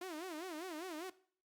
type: tone with vibrato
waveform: sawtooth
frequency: 338.4 Hz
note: E4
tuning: 45 cents sharp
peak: -39 dBFS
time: 0.01-1.1 s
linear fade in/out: 5 ms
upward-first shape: sine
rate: 5 Hz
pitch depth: 200 cents each way
effects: noise-tail reverb RT60 0.5 s tail -18 dB re dry + Opus 48 kbps